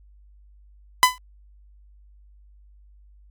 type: tone with exponential decay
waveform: sawtooth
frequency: 1005 Hz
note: B5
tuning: 30 cents sharp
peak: -4 dBFS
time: 1.03-1.18 s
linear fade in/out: 0 ms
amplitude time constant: 32 ms
effects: added 50 Hz sine -49 dBFS peak until 3.3 s + AAC 64 kbps